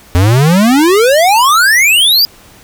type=exponential sweep; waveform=square; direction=up; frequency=84.9 to 4947 Hz; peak=-6 dBFS; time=0.15-2.25 s; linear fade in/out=0 ms; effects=pink hiss -40 dBFS RMS until 2.63 s